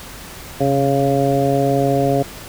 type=harmonic tone with a mistuned harmonic; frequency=138.59 Hz; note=C#3; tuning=in tune; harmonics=1 / 2 / 3 / 4 / 5; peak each=-20 / -20 / -20 / -20 / -20 dBFS; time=0.6-2.23 s; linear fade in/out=10 ms; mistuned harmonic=1; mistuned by=-41 cents; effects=pink hiss -35 dBFS RMS until 2.48 s